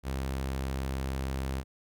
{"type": "tone", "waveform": "sawtooth", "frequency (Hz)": 66.6, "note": "C2", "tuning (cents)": 31, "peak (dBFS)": -27, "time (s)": [0.03, 1.64], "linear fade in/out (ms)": 50, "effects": []}